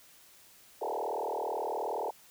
sine tone with frequency modulation, 658 Hz, E5, 3 cents flat, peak -31 dBFS, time 0.81-2.11 s, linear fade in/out 10 ms, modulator 38.8 Hz, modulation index 6.8, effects white hiss -58 dBFS RMS until 2.3 s

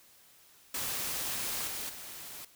white noise with level steps, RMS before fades -35 / -38 / -45 dBFS, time 0.74-2.45 s, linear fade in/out 5 ms, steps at 1.67 / 1.89 s, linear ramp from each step 5 ms, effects white hiss -60 dBFS RMS until 2.55 s

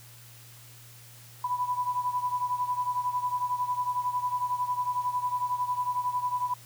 sine beating tone pair, 987.8 / 998.8 Hz, B5 / B5, 0 / +19 cents, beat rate 11 Hz, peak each -28 / -32 dBFS, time 1.44-6.54 s, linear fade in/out 5 ms, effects added 118 Hz sine -51 dBFS peak until 6.65 s + white hiss -52 dBFS RMS until 6.65 s

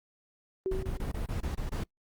sine tone with exponential decay, 378.8 Hz, F#4, 41 cents sharp, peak -26 dBFS, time 0.66-1.22 s, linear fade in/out 0 ms, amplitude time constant 120 ms
brown noise bursts, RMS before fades -33 dBFS, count 8, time 0.71-1.838 s, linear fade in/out 5 ms, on 120 ms, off 24 ms
effects noise-tail reverb RT60 0.1 s tail -25 dB re dry + Opus 32 kbps

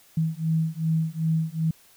sine beating tone pair, 159.5 / 162.1 Hz, D#3 / E3, +43 / -29 cents, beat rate 2.6 Hz, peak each -25 dBFS, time 0.17-1.71 s, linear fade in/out 5 ms, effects white hiss -56 dBFS RMS until 1.96 s

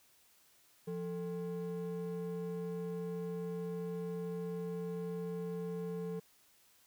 triangle ring-modulated tone, 308.1 Hz, D#4, 17 cents flat, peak -32 dBFS, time 0.87-6.2 s, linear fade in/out 10 ms, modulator 135 Hz, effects white hiss -67 dBFS RMS until 6.86 s

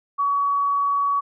sine tone, 1130 Hz, C#6, 33 cents sharp, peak -18 dBFS, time 0.18-1.21 s, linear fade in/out 20 ms, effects none

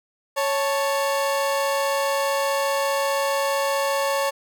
30% pulse tone pair together, 554.4 / 880 Hz, C#5 / A5, 0 / 0 cents, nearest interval minor sixth, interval 800 cents, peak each -19 / -24 dBFS, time 0.36-4.31 s, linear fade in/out 20 ms, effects none

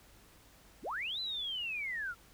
sine linear two-way sweep, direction up then down, 104.4 to 4069 to 1320 Hz, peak -35 dBFS, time 0.82-2.15 s, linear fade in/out 50 ms, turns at 1.2 s, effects added 50 Hz sine -66 dBFS peak until 2.33 s + pink hiss -61 dBFS RMS until 2.33 s

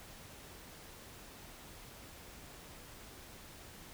silence, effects pink hiss -53 dBFS RMS until 3.93 s

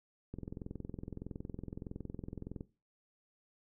click train, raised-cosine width 3 ms, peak -29 dBFS, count 50, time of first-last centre 0.34-2.609 s, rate 21.6 Hz, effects noise-tail reverb RT60 0.3 s tail -17 dB re dry

